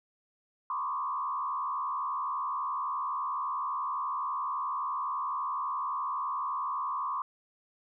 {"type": "tone with frequency modulation", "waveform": "sine", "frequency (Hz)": 1091, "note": "C#6", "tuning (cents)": -28, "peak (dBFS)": -30, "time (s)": [0.7, 7.22], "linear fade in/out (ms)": 2, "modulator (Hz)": 71.8, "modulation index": 1.4, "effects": []}